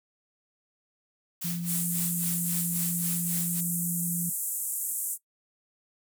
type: noise with tremolo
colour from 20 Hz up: blue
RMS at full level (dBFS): -33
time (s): 1.41-3.61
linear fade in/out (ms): 10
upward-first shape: sine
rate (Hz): 3.7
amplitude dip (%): 80
type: tone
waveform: sine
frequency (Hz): 172.2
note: F3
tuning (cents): -24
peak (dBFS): -30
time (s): 1.44-4.3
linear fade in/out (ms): 10
type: band-pass noise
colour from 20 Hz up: pink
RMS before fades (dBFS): -32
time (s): 1.65-5.18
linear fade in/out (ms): 50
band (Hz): 7700 to 15000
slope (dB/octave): 48
effects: noise-tail reverb RT60 0.1 s tail -18 dB re dry